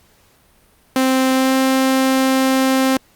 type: tone with pitch glide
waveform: sawtooth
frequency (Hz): 261.6 to 263.9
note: C4 to C4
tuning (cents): 0 to +15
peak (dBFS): -9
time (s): 0.96-2.97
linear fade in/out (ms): 2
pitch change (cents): +15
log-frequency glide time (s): 1.34-1.54
effects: pink hiss -54 dBFS RMS until 3.15 s + Opus 48 kbps